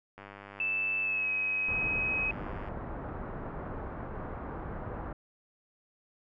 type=click train; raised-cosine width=0.5 ms; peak=-31 dBFS; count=251; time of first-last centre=0.18-2.685 s; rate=99.8 Hz
type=tone with pitch glide; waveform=sine; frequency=2637 to 2540 Hz; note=E7 to D#7; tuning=0 to +35 cents; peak=-28 dBFS; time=0.6-2.31 s; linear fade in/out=2 ms; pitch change=-65 cents; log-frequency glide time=1.02-1.3 s
type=low-pass noise; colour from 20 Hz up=pink; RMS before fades=-39 dBFS; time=1.68-5.13 s; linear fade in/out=5 ms; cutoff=1400 Hz; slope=24 dB/octave
effects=none